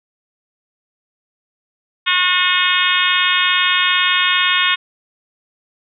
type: harmonic tone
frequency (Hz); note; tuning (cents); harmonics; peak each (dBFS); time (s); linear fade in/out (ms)
362.4; F#4; -36; 3 / 4 / 5 / 6 / 7 / 8 / 9 / 10; -21 / -21 / -21 / -21 / -21 / -21 / -21 / -21; 2.06-4.76; 20
effects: none